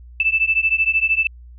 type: beating tone pair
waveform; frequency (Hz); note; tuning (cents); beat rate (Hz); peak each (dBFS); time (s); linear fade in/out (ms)
sine; 2634 / 2647; E7 / E7; -2 / +7; 13; -18; 0.2-1.27; 2
effects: added 60 Hz sine -38 dBFS peak until 1.58 s